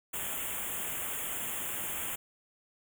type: band-stop noise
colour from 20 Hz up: white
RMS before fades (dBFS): -36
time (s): 0.13-2.16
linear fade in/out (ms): 10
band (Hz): 3400 to 6800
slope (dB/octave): 96
effects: none